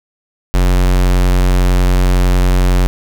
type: tone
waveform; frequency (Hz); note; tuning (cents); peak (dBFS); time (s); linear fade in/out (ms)
square; 45.46; F#1; -30; -9; 0.54-2.87; 0
effects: none